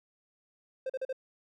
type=tone bursts; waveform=triangle; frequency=523.3 Hz; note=C5; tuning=in tune; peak=-29 dBFS; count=4; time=0.86-1.128 s; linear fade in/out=5 ms; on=37 ms; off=40 ms; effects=none